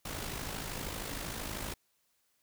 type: noise with amplitude modulation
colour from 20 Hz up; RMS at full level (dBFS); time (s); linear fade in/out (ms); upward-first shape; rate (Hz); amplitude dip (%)
pink; -37; 0.05-1.74; 5; sine; 52.8; 55
effects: white hiss -75 dBFS RMS until 2.42 s